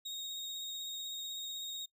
35% pulse tone with vibrato, 3736 Hz, A#7, 3 cents sharp, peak -38 dBFS, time 0.05-1.86 s, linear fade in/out 10 ms, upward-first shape sine, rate 16 Hz, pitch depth 24 cents each way, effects noise-tail reverb RT60 0.1 s tail -22 dB re dry

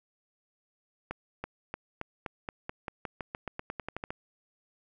accelerating click train, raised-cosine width 0.5 ms, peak -20 dBFS, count 19, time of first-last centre 1.11-4.105 s, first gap 330 ms, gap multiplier 0.91, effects none

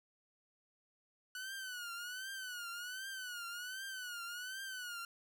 sawtooth tone with vibrato, 1480 Hz, F#6, in tune, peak -39 dBFS, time 1.35-5.05 s, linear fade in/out 2 ms, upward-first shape triangle, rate 1.3 Hz, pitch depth 130 cents each way, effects none

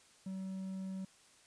triangle tone with quantisation, 190 Hz, F#3, 46 cents sharp, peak -37 dBFS, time 0.26-1.05 s, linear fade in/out 5 ms, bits 11, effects white hiss -64 dBFS RMS until 1.46 s + resampled to 22050 Hz

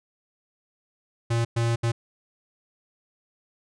square tone bursts at uneven times, 116.54 Hz, A#2, in tune, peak -22 dBFS, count 3, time 1.3-1.45 / 1.56-1.76 / 1.83-1.92 s, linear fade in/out 10 ms, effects resampled to 22050 Hz

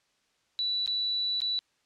sine tone with dropouts, 3951 Hz, B7, in tune, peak -26 dBFS, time 0.59-1.59 s, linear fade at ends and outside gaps 0 ms, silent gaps 0.861-0.876 / 1.404-1.418 s, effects white hiss -71 dBFS RMS until 1.85 s + low-pass 6000 Hz 12 dB/octave

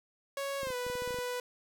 sawtooth tone with pitch glide, 554.4 to 493.9 Hz, C#5 to B4, 0 to 0 cents, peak -30 dBFS, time 0.37-1.4 s, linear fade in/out 2 ms, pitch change -200 cents, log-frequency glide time 0.6-0.75 s
clicks, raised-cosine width 3 ms, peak -33 dBFS, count 11, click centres 0.632 / 0.671 / 0.704 / 0.866 / 0.9 / 0.954 / 1.021 / 1.076 / 1.107 / 1.144 / 1.187 s
effects none

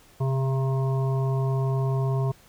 harmonic tone with a mistuned harmonic, 134.2 Hz, C3, 44 cents sharp, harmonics 1 / 3 / 5 / 7 / 8, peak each -22 / -32 / -36 / -39 / -40 dBFS, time 0.2-2.32 s, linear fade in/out 10 ms, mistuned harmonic 1, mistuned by -32 cents, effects pink hiss -55 dBFS RMS until 2.48 s

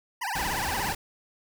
25% pulse tone with vibrato, 879 Hz, A5, 2 cents flat, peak -25 dBFS, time 0.21-0.93 s, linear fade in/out 10 ms, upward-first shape triangle, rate 17 Hz, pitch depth 280 cents each way
pink noise, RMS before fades -33 dBFS, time 0.35-0.95 s, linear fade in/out 5 ms
effects none

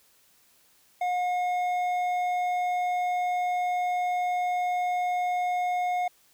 triangle tone with hard clipping, 720 Hz, F#5, 47 cents flat, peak -26 dBFS, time 1.01-6.08 s, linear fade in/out 5 ms, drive 10 dB, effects white hiss -62 dBFS RMS until 6.33 s

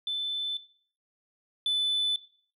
sine tone pair in turn, 3520 / 3501 Hz, A7 / A7, 0 / -9 cents, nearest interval unison, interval 9 cents, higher first, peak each -27 / -22 dBFS, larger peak second, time 0.07-0.57 / 1.66-2.16 s, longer neither, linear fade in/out 2 ms, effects noise-tail reverb RT60 0.5 s tail -18 dB re dry + tanh soft clip ceiling -23 dBFS

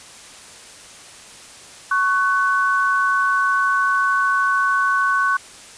sine tone pair together, 1108.7 / 1502.2 Hz, C#6 / F#6, 0 / +26 cents, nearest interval perfect fourth, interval 526 cents, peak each -18 dBFS, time 1.91-5.37 s, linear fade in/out 5 ms, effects white hiss -41 dBFS RMS until 5.77 s + resampled to 22050 Hz

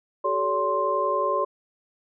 sine tone cluster, 380.3 / 431.2 / 570 / 1049 Hz, F#4 / A4 / C#5 / C6, +48 / -35 / +48 / +4 cents, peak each -30 / -30 / -26 / -24 dBFS, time 0.24-1.45 s, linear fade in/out 10 ms, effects none

